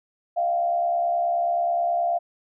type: tone with frequency modulation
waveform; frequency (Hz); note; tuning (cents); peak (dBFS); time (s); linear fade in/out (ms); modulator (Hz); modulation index
sine; 693; F5; -14; -20; 0.36-2.19; 20; 69.4; 0.55
effects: none